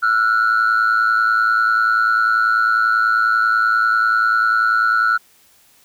sine tone pair together, 1344 / 1454.2 Hz, E6 / F#6, +33 / -30 cents, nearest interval minor second, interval 137 cents, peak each -14 dBFS, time 0.02-5.18 s, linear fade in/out 20 ms, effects tanh soft clip ceiling -9 dBFS + white hiss -53 dBFS RMS until 5.84 s

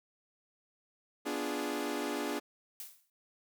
sawtooth chord, B diminished seventh, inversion none, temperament equal, 246.9 / 293.7 / 349.2 / 415.3 Hz, B3 / D4 / F4 / Ab4, 0 / 0 / 0 / 0 cents, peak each -37 / -33 / -37 / -35 dBFS, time 1.25-2.4 s, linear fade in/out 20 ms
blue noise with exponential decay, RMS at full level -41 dBFS, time 2.8-3.1 s, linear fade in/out 1 ms, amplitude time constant 64 ms
effects none

